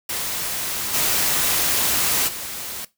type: noise with level steps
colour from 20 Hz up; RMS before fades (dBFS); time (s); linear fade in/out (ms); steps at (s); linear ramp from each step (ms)
white; -26 / -20 / -31; 0.09-2.85; 5; 0.93 / 2.27; 20
effects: noise-tail reverb RT60 0.2 s tail -18 dB re dry